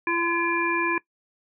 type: harmonic tone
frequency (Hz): 340.4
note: F4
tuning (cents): -44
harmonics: 1 / 3 / 5 / 7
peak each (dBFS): -27 / -27 / -27 / -27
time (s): 0.07-0.98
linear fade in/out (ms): 2
effects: noise-tail reverb RT60 0.1 s tail -21 dB re dry